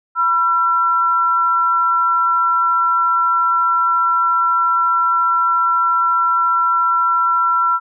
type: tone pair together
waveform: sine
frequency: 984 / 1352.8 Hz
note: B5 / E6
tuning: -7 / +44 cents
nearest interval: tritone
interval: 551 cents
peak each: -20 / -13 dBFS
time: 0.15-7.8 s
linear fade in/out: 50 ms
effects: none